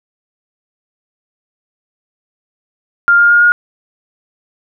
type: tone with pitch steps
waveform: sine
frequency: 1400 / 1410.6 / 1421.2 / 1431.9 Hz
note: F6 / F6 / F6 / F6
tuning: +4 / +17 / +30 / +43 cents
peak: -5 dBFS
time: 3.08-3.52 s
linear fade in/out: 0 ms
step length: 110 ms
effects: none